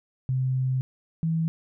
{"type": "tone pair in turn", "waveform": "sine", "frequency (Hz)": [130, 162.8], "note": ["C3", "E3"], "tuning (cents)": [-11, -21], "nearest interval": "major third", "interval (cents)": 390, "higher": "second", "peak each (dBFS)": -22, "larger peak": "neither", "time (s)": [[0.29, 0.81], [1.23, 1.48]], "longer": "first", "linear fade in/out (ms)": 0, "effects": []}